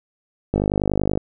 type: click train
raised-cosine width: 2 ms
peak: -6 dBFS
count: 33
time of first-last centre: 0.54-1.175 s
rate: 50.4 Hz
effects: none